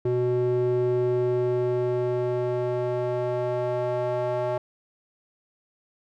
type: tone with band-pass filter sweep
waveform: square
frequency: 123.47 Hz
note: B2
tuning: in tune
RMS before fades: -25 dBFS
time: 0.05-4.58 s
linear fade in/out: 5 ms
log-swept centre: 330 to 650 Hz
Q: 2.5
effects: none